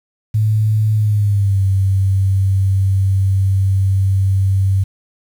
sine tone with pitch glide, 107.8 to 96.6 Hz, A2 to G2, -35 to -25 cents, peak -11 dBFS, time 0.34-4.84 s, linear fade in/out 10 ms, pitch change -190 cents, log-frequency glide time 0.94-1.63 s, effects 7-bit

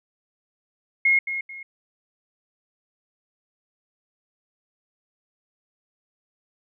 sine tone with echo, 2155 Hz, C#7, 49 cents flat, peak -15 dBFS, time 1.05-1.19 s, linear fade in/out 5 ms, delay 220 ms, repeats 2, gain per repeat -10 dB, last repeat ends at 1.63 s, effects none

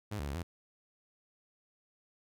sawtooth tone with pitch steps, 104.5 / 72.4 / 69.6 / 86 Hz, G#2 / D2 / C#2 / F2, +11 / -24 / +8 / -26 cents, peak -32 dBFS, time 0.11-0.43 s, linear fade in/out 10 ms, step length 80 ms, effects none

